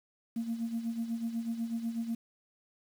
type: tone with tremolo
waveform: sine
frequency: 230 Hz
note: A#3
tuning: 23 cents flat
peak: -28 dBFS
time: 0.36-2.15 s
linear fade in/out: 5 ms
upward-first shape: sine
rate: 8.1 Hz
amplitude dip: 70%
effects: tanh soft clip ceiling -27 dBFS + 9-bit